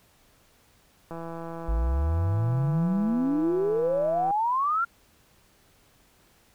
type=click train; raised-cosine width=1 ms; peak=-24 dBFS; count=532; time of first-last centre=1.11-4.309 s; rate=166 Hz
type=exponential sweep; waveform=sine; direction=up; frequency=51 to 1410 Hz; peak=-22 dBFS; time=1.68-4.85 s; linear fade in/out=10 ms
effects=pink hiss -61 dBFS RMS until 6.54 s